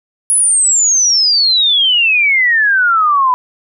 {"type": "exponential sweep", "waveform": "sine", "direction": "down", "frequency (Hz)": [10548, 987.8], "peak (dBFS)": -8, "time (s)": [0.3, 3.34], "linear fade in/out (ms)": 0, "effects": []}